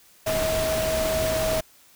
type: tone in noise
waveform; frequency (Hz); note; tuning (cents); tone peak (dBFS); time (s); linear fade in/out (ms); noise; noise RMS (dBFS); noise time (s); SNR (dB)
sine; 638; D#5; +43; -23; 0.26-1.61; 10; pink; -28; 0.26-1.61; +2
effects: white hiss -55 dBFS RMS until 1.95 s